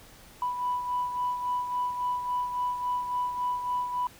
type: beating tone pair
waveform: sine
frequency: 987.8 / 991.4 Hz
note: B5 / B5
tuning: 0 / +6 cents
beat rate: 3.6 Hz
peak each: -27 / -35 dBFS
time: 0.42-4.07 s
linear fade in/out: 2 ms
effects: tanh soft clip ceiling -21 dBFS + pink hiss -52 dBFS RMS until 4.19 s